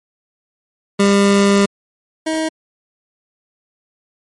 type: tone pair in turn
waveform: 25% pulse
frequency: 200 / 317.5 Hz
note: G3 / D#4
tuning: +35 / +35 cents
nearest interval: minor sixth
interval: 800 cents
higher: second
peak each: -6 / -13 dBFS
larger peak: first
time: 0.99-1.66 / 2.26-2.49 s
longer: first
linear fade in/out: 10 ms
effects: MP3 48 kbps